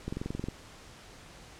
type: click train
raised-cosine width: 3 ms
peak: -21 dBFS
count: 10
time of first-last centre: 0.08-0.485 s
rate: 22.2 Hz
effects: pink hiss -51 dBFS RMS until 1.59 s + low-pass 8000 Hz 12 dB/octave